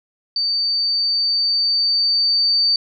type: tone with level ramp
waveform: sine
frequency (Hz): 4594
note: D8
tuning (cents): -39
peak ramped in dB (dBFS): -17 to -13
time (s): 0.36-2.76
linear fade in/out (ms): 2
effects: none